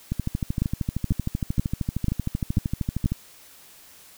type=two click trains; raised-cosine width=5 ms; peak=-12 / -9 dBFS; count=40 / 6; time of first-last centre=0.12-3.12 / 0.62-3.059 s; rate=13 / 2.05 Hz; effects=white hiss -50 dBFS RMS until 4.17 s